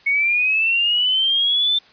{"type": "linear sweep", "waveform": "sine", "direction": "up", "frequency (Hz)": [2200, 3568], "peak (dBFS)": -15, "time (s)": [0.06, 1.79], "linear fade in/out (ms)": 10, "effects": ["white hiss -50 dBFS RMS until 1.92 s", "resampled to 11025 Hz"]}